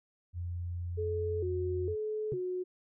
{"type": "tone", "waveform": "sine", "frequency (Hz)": 87.31, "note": "F2", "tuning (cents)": 0, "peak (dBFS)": -34, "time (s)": [0.33, 1.96], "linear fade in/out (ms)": 50}
{"type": "tone with vibrato", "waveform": "sine", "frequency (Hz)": 395.9, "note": "G4", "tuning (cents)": 17, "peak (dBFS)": -32, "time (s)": [0.97, 2.64], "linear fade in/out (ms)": 20, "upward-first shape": "square", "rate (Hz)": 1.1, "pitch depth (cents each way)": 140}
{"type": "tone with exponential decay", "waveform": "sine", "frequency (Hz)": 136.9, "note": "C#3", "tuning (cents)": -21, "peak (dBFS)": -31, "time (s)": [2.32, 2.43], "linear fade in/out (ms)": 0, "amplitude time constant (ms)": 22}
{"effects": []}